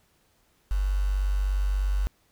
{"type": "tone with quantisation", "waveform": "sine", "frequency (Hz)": 48.38, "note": "G1", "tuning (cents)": -22, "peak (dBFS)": -22, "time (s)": [0.71, 2.07], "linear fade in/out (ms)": 0, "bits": 7, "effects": ["pink hiss -66 dBFS RMS until 2.31 s"]}